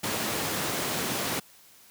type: high-pass noise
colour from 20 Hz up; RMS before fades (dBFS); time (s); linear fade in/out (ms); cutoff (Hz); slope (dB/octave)
pink; -30; 0.03-1.4; 10; 150; 12
effects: white hiss -55 dBFS RMS until 1.9 s + high-pass 60 Hz 12 dB/octave